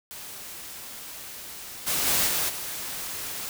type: noise with level steps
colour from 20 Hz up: white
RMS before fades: -40 / -26 / -23 / -26 / -34 dBFS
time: 0.11-3.49 s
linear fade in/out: 0 ms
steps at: 1.86 / 2.05 / 2.26 / 2.48 s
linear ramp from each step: 20 ms
effects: none